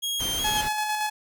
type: tone with vibrato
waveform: sawtooth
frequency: 3223 Hz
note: G7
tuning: 47 cents sharp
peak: -23 dBFS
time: 0.02-0.62 s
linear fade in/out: 20 ms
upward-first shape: square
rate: 2.7 Hz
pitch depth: 31 cents each way
type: noise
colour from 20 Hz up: pink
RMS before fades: -34 dBFS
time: 0.19-0.69 s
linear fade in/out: 20 ms
type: tone with tremolo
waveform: sawtooth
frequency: 850 Hz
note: G#5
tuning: 40 cents sharp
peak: -20 dBFS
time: 0.44-1.1 s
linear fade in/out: 10 ms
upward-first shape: square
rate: 8.8 Hz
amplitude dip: 30%
effects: none

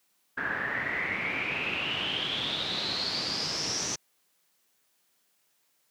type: noise with low-pass filter sweep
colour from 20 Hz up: pink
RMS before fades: -31 dBFS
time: 0.37-3.96 s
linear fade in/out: 10 ms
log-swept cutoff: 1600 to 6100 Hz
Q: 9.2
effects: white hiss -71 dBFS RMS until 5.9 s + high-pass 150 Hz 12 dB/octave

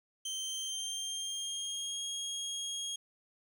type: tone with pitch glide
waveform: 25% pulse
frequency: 3121 to 3270 Hz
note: G7 to G#7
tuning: -8 to -28 cents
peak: -32 dBFS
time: 0.25-2.96 s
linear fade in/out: 5 ms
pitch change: +80 cents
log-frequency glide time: 0.42-2.03 s
effects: 12-bit

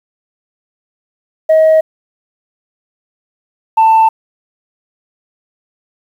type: tone pair in turn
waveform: sine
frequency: 634 / 889.1 Hz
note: D#5 / A5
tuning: +32 / +18 cents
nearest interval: tritone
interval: 586 cents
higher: second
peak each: -3 dBFS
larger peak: neither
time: 1.49-1.81 / 3.77-4.09 s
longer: neither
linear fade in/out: 10 ms
effects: tanh soft clip ceiling -3 dBFS + 7-bit

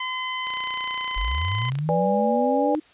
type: tone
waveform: 15% pulse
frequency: 1023 Hz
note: C6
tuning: 39 cents flat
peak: -19 dBFS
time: 0-1.7 s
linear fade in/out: 5 ms
type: click train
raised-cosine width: 0.2 ms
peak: -20 dBFS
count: 40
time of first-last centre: 0.47-1.788 s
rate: 29.6 Hz
type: linear sweep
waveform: sine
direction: up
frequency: 40.06 to 311.1 Hz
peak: -23 dBFS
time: 1.16-2.8 s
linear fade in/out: 10 ms
type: chord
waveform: sine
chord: G# diminished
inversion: first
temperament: equal with one note detuned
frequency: 493.9 / 587.3 / 819.6 Hz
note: B4 / D5 / G#5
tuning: 0 / 0 / -23 cents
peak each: -24 dBFS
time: 1.89-2.75 s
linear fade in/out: 0 ms
effects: white hiss -54 dBFS RMS until 2.93 s + resampled to 8000 Hz

